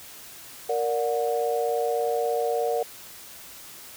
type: chord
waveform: sine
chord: Bb augmented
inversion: none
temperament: just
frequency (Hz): 466.2 / 582.7 / 728.4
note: Bb4 / D5 / F#5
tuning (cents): 0 / -14 / -27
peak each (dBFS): -25 / -29 / -28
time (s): 0.69-2.83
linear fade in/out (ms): 5
effects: white hiss -44 dBFS RMS until 3.96 s